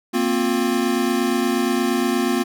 square chord, Bb suspended second, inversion none, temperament equal with one note detuned, 233.1 / 261.6 / 354.5 Hz, Bb3 / C4 / F4, 0 / 0 / +26 cents, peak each -23 dBFS, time 0.13-2.44 s, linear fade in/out 20 ms, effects none

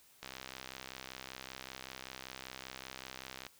click train, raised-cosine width 0.2 ms, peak -26 dBFS, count 212, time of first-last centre 0.23-3.466 s, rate 65.2 Hz, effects white hiss -64 dBFS RMS until 3.59 s

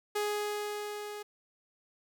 sawtooth tone with level ramp, 416.5 Hz, G#4, 5 cents sharp, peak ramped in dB -25 to -36 dBFS, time 0.15-1.23 s, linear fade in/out 10 ms, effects none

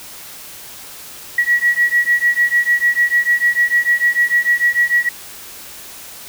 sine beating tone pair, 1921 / 1927.7 Hz, B6 / B6, -48 / -42 cents, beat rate 6.7 Hz, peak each -15 dBFS, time 1.38-5.09 s, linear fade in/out 5 ms, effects white hiss -35 dBFS RMS until 6.28 s

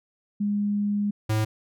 sine / square tone pair in turn, 205.2 / 108.7 Hz, G#3 / A2, -21 / -21 cents, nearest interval major seventh, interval 1100 cents, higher first, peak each -22 dBFS, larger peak neither, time 0.4-1.11 / 1.29-1.45 s, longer first, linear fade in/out 10 ms, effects none

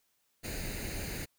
pink noise with comb filter, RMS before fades -38 dBFS, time 0.43-1.26 s, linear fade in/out 20 ms, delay 0.45 ms, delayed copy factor +0.7, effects white hiss -75 dBFS RMS until 1.38 s

